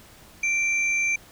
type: tone pair together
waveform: sine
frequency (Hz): 2349 / 6271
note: D7 / G8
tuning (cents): 0 / 0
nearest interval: octave + perfect fourth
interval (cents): 1700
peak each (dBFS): -21 / -32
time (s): 0.43-1.16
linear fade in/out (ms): 5
effects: pink hiss -50 dBFS RMS until 1.31 s